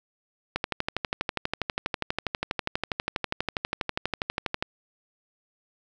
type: click train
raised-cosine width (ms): 0.3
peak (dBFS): -10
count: 51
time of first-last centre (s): 0.56-4.625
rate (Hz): 12.3
effects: none